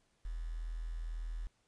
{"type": "tone with quantisation", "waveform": "sine", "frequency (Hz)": 40.95, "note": "E1", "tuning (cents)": -11, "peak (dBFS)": -37, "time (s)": [0.25, 1.47], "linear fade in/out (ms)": 0, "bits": 10, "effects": ["pink hiss -75 dBFS RMS until 1.67 s", "resampled to 22050 Hz"]}